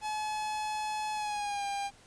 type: tone with pitch glide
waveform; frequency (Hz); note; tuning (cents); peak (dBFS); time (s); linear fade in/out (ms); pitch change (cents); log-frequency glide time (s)
45% pulse; 854 to 801.4; G#5 to G5; +48 to +38; -32; 0.01-1.91; 50; -110; 1.13-1.65
effects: pink hiss -58 dBFS RMS until 2.06 s + resampled to 22050 Hz